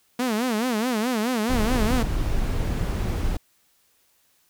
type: tone with vibrato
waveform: sawtooth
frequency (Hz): 233.1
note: A#3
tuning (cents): 0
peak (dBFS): -18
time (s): 0.19-2.03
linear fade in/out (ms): 5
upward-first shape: sine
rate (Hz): 4.7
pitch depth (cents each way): 180
type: noise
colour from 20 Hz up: brown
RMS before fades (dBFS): -24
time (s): 1.49-3.37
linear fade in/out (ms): 5
effects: white hiss -64 dBFS RMS until 4.49 s